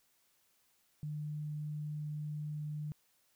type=tone; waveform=sine; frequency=150.3 Hz; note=D3; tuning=40 cents sharp; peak=-37 dBFS; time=1.03-2.92 s; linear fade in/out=0 ms; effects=white hiss -73 dBFS RMS until 3.35 s